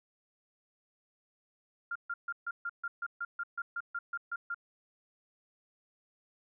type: tone bursts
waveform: sine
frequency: 1396.9 Hz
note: F6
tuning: in tune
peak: -33 dBFS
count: 15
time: 1.91-4.545 s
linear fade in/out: 5 ms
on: 45 ms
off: 140 ms
effects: none